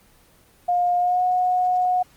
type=tone with pitch glide; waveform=sine; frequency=710 to 728.7 Hz; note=F5 to F#5; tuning=+28 to -27 cents; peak=-17 dBFS; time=0.68-2.03 s; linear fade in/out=10 ms; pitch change=+45 cents; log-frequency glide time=0.98-1.23 s; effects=pink hiss -55 dBFS RMS until 2.16 s + Opus 24 kbps